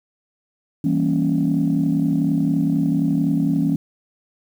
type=chord; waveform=sine; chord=E diminished seventh; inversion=none; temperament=equal; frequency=164.81 / 196 / 233.1 / 277.2 Hz; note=E3 / G3 / Bb3 / Db4; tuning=0 / 0 / 0 / 0 cents; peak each=-20 / -24 / -23 / -19 dBFS; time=0.84-3.76 s; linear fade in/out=5 ms; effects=tanh soft clip ceiling -9 dBFS + 8-bit